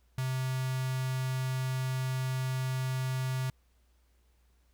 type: tone with notch filter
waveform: square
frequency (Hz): 130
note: C3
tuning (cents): -11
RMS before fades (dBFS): -32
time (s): 0.18-3.5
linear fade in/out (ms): 2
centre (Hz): 450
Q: 0.82
effects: added 60 Hz sine -64 dBFS peak until 4.73 s + pink hiss -74 dBFS RMS until 4.73 s